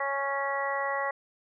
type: harmonic tone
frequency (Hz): 277.2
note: C#4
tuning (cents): 0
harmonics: 2 / 3 / 4 / 5 / 6 / 7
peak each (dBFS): -33 / -34 / -33 / -41 / -42 / -33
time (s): 0-1.11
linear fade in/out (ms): 5
effects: none